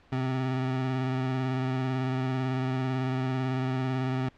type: tone with vibrato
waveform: 25% pulse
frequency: 130 Hz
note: C3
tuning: 11 cents flat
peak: -23 dBFS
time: 0.12-4.29 s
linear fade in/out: 5 ms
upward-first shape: sine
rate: 18 Hz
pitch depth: 29 cents each way
effects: pink hiss -59 dBFS RMS until 4.37 s + low-pass 3000 Hz 12 dB/octave